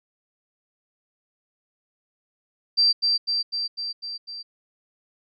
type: tone with echo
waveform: sine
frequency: 4699 Hz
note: D8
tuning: in tune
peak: -15 dBFS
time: 2.77-2.93 s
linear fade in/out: 20 ms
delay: 250 ms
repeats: 6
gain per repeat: -3 dB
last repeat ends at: 4.43 s
effects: none